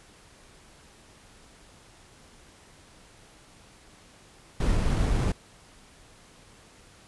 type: noise with sample-and-hold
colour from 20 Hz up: brown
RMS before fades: -24 dBFS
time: 4.6-5.32 s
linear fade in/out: 5 ms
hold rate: 7350 Hz
effects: pink hiss -54 dBFS RMS until 7.07 s + resampled to 24000 Hz